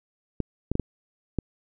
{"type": "clicks", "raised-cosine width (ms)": 3, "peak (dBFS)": -12, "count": 5, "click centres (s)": [0.403, 0.716, 0.754, 0.797, 1.387], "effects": []}